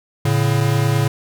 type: tone pair together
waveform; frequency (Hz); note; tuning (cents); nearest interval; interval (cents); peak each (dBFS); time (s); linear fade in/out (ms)
square; 112.24 / 141.7; A2 / C#3; +35 / +38; major third; 403; -18; 0.25-1.08; 5
effects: none